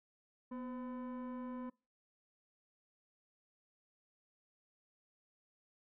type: tone with frequency modulation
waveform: sine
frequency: 246.2 Hz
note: B3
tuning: 5 cents flat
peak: -39 dBFS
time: 0.51-1.7 s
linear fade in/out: 10 ms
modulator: 763 Hz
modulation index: 0.63
effects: noise-tail reverb RT60 0.3 s tail -25 dB re dry + tanh soft clip ceiling -40 dBFS